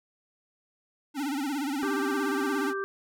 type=tone with vibrato; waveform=square; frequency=282.5 Hz; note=C#4; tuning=33 cents sharp; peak=-29 dBFS; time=1.14-2.74 s; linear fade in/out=50 ms; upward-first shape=sine; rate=17 Hz; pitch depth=130 cents each way
type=harmonic tone; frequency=392 Hz; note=G4; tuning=in tune; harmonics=1 / 3 / 4; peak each=-31 / -35 / -35 dBFS; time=1.83-2.84 s; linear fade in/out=0 ms
effects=none